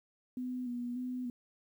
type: tone with vibrato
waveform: sine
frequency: 246.9 Hz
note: B3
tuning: in tune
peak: -35 dBFS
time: 0.37-1.3 s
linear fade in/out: 2 ms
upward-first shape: square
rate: 1.7 Hz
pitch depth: 31 cents each way
effects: 11-bit